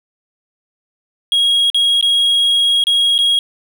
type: tone with dropouts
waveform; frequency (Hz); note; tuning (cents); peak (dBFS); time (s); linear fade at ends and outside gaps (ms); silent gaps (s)
triangle; 3292; G#7; -16; -9; 1.32-3.39; 1; 1.701-1.745 / 2.011-2.026 / 2.839-2.869 / 3.18-3.188
effects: none